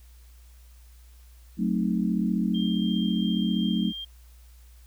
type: chord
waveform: sine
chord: F# diminished seventh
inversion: none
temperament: equal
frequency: 185 / 220 / 261.6 / 311.1 Hz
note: F#3 / A3 / C4 / Eb4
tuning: 0 / 0 / 0 / 0 cents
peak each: -26 / -26 / -32 / -32 dBFS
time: 1.57-3.93 s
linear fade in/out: 50 ms
type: tone with tremolo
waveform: sine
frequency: 3193 Hz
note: G7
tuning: 31 cents sharp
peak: -33 dBFS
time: 2.54-4.05 s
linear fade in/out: 10 ms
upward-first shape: triangle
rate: 2.9 Hz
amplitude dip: 25%
effects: added 60 Hz sine -48 dBFS peak until 4.86 s + white hiss -61 dBFS RMS until 4.86 s